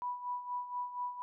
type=tone with tremolo; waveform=sine; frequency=984 Hz; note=B5; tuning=7 cents flat; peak=-33 dBFS; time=0.02-1.22 s; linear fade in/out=0 ms; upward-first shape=sine; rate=4.2 Hz; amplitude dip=70%; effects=none